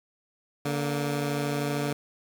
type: tone pair together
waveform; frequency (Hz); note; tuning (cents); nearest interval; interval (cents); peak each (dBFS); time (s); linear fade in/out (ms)
15% pulse; 144.4 / 233.1; D3 / A#3; -29 / 0; minor sixth; 829; -21 / -28; 0.65-1.93; 5
effects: 10-bit